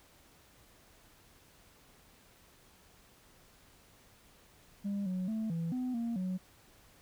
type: tone with pitch steps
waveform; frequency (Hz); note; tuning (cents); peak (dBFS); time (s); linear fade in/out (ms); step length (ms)
sine; 200.8 / 184.1 / 220.2 / 166.3 / 252.7 / 233 / 184.8; G3 / F#3 / A3 / E3 / B3 / A#3 / F#3; +42 / -8 / +2 / +16 / +40 / -1 / -2; -30; 4.84-6.38; 20; 220
effects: tanh soft clip ceiling -31 dBFS + pink hiss -62 dBFS RMS until 7.01 s